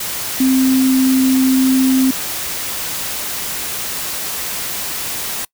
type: tone in noise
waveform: sine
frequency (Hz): 261.6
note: C4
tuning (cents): 0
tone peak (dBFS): -10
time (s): 0.4-2.11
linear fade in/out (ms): 5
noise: white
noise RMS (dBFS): -23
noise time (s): 0-5.45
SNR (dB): +10
effects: noise-tail reverb RT60 0.1 s tail -24 dB re dry